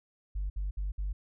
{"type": "tone bursts", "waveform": "sine", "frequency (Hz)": 49, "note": "G1", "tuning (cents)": 0, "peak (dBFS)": -29, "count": 4, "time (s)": [0.35, 1.13], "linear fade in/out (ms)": 10, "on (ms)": 150, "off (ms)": 60, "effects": ["tanh soft clip ceiling -27 dBFS"]}